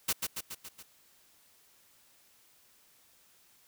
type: noise with echo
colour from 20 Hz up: white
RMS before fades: -29 dBFS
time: 0.08-0.13 s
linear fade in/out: 10 ms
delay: 140 ms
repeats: 5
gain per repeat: -4 dB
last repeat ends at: 0.83 s
effects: white hiss -64 dBFS RMS until 3.67 s